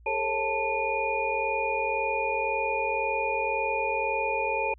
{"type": "tone cluster", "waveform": "sine", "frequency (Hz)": [412.2, 454.1, 543, 884, 2443], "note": ["G#4", "A#4", "C#5", "A5", "D#7"], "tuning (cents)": [-13, -45, -36, 8, -32], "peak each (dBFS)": [-35, -34, -32, -29, -30], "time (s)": [0.06, 4.74], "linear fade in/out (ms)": 5, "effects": ["added 58 Hz sine -50 dBFS peak until 4.78 s"]}